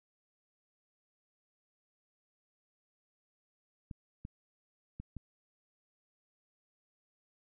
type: clicks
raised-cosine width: 5 ms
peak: -30 dBFS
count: 4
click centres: 3.912 / 4.251 / 5 / 5.167 s
effects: none